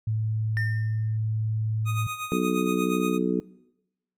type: tone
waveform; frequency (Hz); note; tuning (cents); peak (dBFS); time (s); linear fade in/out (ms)
sine; 109.5; A2; -8; -23; 0.07-2.07; 5
type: tone with exponential decay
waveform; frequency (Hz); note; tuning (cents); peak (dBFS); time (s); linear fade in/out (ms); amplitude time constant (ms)
triangle; 1807; A6; +46; -24; 0.57-1.17; 0; 130
type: tone with tremolo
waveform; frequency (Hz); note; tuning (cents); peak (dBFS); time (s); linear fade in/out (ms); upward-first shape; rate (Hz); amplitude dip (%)
25% pulse; 1244.5; D#6; 0; -25; 1.85-3.19; 50; sine; 8.5; 65
type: harmonic tone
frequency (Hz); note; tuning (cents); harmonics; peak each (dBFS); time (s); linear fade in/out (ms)
61.74; B1; 0; 3 / 4 / 5 / 6 / 7; -27 / -28 / -29 / -30 / -30; 2.32-3.4; 0
effects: noise-tail reverb RT60 0.9 s tail -21 dB re dry